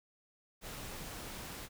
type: noise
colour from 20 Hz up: pink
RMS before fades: -45 dBFS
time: 0.61-1.69 s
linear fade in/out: 50 ms
effects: none